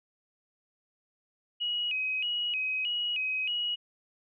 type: tone with vibrato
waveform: sine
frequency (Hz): 2711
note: E7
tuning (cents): +48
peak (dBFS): -28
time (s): 1.6-3.76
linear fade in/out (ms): 20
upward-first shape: square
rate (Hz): 1.6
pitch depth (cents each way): 120
effects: none